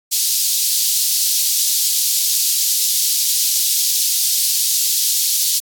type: high-pass noise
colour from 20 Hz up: pink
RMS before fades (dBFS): -17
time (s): 0.11-5.6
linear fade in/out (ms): 20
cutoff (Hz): 4200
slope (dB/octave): 24
effects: AAC 64 kbps